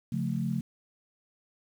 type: chord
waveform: sine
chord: Db augmented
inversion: none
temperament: equal with one note detuned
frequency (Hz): 138.59 / 176.95 / 220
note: Db3 / F3 / A3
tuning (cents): 0 / +23 / 0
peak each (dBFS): -32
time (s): 0.12-0.61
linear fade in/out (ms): 5
effects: 9-bit